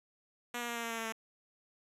5% pulse tone with pitch steps, 241.1 / 238.5 / 235.9 / 233.3 / 230.7 / 228.2 / 225.7 / 223.3 Hz, B3 / A#3 / A#3 / A#3 / A#3 / A#3 / A3 / A3, -41 / +40 / +21 / +2 / -18 / -37 / +44 / +26 cents, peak -25 dBFS, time 0.54-1.124 s, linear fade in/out 5 ms, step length 73 ms, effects resampled to 32000 Hz + 11-bit

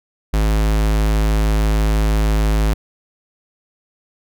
square tone, 53.1 Hz, G#1, 39 cents sharp, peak -14 dBFS, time 0.33-2.74 s, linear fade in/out 10 ms, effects none

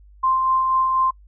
sine tone with tremolo, 1046.5 Hz, C6, in tune, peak -15 dBFS, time 0.23-1.11 s, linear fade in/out 10 ms, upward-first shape sine, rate 4.1 Hz, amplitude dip 30%, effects noise-tail reverb RT60 0.1 s tail -24 dB re dry + added 50 Hz sine -45 dBFS peak until 1.27 s

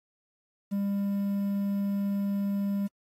triangle tone with quantisation, 200 Hz, G3, 35 cents sharp, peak -24 dBFS, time 0.71-2.88 s, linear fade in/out 20 ms, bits 9, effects AAC 48 kbps

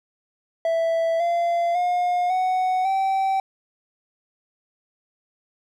triangle tone with pitch steps, 660 / 686.4 / 713.9 / 742.5 / 772.3 Hz, E5 / F5 / F5 / F#5 / G5, +2 / -30 / +38 / +6 / -26 cents, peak -17 dBFS, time 0.65-3.4 s, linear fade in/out 2 ms, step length 550 ms, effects none

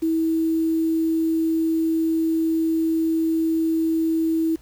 sine tone with quantisation, 323 Hz, E4, 35 cents flat, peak -18 dBFS, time 0.02-4.56 s, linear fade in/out 10 ms, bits 7, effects added 63 Hz sine -51 dBFS peak until 4.61 s + pink hiss -56 dBFS RMS until 4.61 s

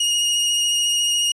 sawtooth tone with vibrato, 2870 Hz, F7, 47 cents sharp, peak -14 dBFS, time 0-1.32 s, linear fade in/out 5 ms, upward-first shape sine, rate 14 Hz, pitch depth 15 cents each way, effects resampled to 24000 Hz

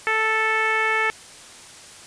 10% pulse tone with low-pass filter, 440 Hz, A4, in tune, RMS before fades -21 dBFS, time 0.07-1.1 s, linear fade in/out 0 ms, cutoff 2100 Hz, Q 2.8, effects white hiss -43 dBFS RMS until 2.06 s + resampled to 22050 Hz

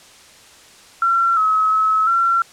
sine tone with pitch steps, 1361 / 1283 / 1291 / 1361 Hz, F6 / E6 / E6 / F6, -45 / -47 / -37 / -45 cents, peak -13 dBFS, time 1.02-2.42 s, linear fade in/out 2 ms, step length 350 ms, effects white hiss -45 dBFS RMS until 2.52 s + low-pass 8000 Hz 12 dB/octave

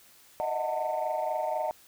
sine tone cluster, 612 / 636 / 732 / 897 Hz, D#5 / D#5 / F#5 / A5, -29 / +38 / -19 / +33 cents, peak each -32 / -33 / -32 / -32 dBFS, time 0.4-1.71 s, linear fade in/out 0 ms, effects tanh soft clip ceiling -21 dBFS + white hiss -57 dBFS RMS until 1.87 s

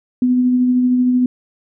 sine tone with tremolo, 250 Hz, B3, 21 cents sharp, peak -10 dBFS, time 0.22-1.26 s, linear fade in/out 2 ms, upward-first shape sine, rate 13 Hz, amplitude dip 25%, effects none

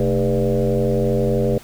sine tone with frequency modulation, 310.3 Hz, D#4, 5 cents flat, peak -15 dBFS, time 0-1.58 s, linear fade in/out 2 ms, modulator 92 Hz, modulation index 2.8, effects pink hiss -43 dBFS RMS until 1.63 s

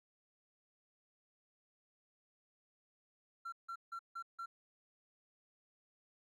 triangle tone bursts, 1361 Hz, F6, 45 cents flat, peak -39 dBFS, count 5, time 3.45-4.46 s, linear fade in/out 10 ms, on 74 ms, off 160 ms, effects tanh soft clip ceiling -36 dBFS

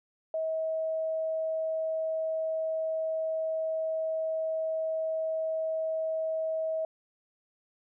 sine tone, 640 Hz, D#5, 49 cents sharp, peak -28 dBFS, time 0.34-6.85 s, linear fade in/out 2 ms, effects none

